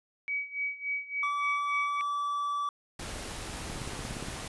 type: tone with tremolo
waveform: sine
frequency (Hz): 2270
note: C#7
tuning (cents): +41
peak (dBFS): -28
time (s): 0.28-2.01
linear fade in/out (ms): 0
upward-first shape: sine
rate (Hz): 3.5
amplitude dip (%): 85
type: tone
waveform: triangle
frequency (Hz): 1156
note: D6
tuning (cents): -28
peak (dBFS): -27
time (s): 1.23-2.69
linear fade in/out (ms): 2
type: noise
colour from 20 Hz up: pink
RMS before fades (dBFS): -39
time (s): 2.99-4.48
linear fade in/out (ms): 5
type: click train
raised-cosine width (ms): 3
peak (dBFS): -26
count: 11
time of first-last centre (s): 3.7-4.285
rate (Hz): 17.1
effects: resampled to 24000 Hz